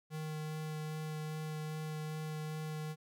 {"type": "tone with vibrato", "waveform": "square", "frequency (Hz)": 155, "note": "D#3", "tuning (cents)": -6, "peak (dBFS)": -39, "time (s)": [0.1, 2.96], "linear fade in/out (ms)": 50, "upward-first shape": "sine", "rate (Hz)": 2.5, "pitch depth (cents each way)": 10, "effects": []}